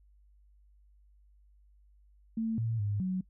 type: tone with pitch steps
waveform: sine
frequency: 224 / 113.7 / 102.8 / 185.9 Hz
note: A3 / A#2 / G#2 / F#3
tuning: +31 / -43 / -17 / +8 cents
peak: -29 dBFS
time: 2.37-3.21 s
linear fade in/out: 5 ms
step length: 210 ms
effects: noise-tail reverb RT60 0.1 s tail -23 dB re dry + added 50 Hz sine -59 dBFS peak until 3.29 s